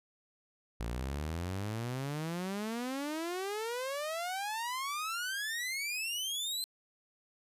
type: exponential sweep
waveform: sawtooth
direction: up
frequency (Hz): 54.9 to 4140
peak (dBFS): -31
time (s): 0.8-6.64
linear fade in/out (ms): 0
effects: resampled to 32000 Hz